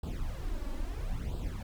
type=noise with flanger; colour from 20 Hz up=brown; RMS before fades=-35 dBFS; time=0.03-1.63 s; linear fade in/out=5 ms; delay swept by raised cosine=0.24 to 3.54 ms; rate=0.75 Hz; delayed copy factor=+0.8; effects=none